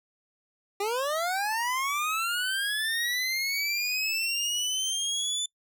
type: linear sweep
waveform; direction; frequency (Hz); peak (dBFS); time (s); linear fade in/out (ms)
25% pulse; up; 392 to 3520; -23; 0.8-5.46; 5
effects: noise-tail reverb RT60 0.1 s tail -24 dB re dry